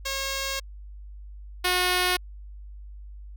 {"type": "tone pair in turn", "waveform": "5% pulse", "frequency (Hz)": [543, 362.4], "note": ["C#5", "F#4"], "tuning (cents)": [-36, -36], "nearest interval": "perfect fifth", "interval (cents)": 700, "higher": "first", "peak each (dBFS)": [-16, -10], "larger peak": "second", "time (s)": [[0.05, 0.6], [1.64, 2.17]], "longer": "first", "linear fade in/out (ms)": 10, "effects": ["added 50 Hz sine -39 dBFS peak until 3.36 s"]}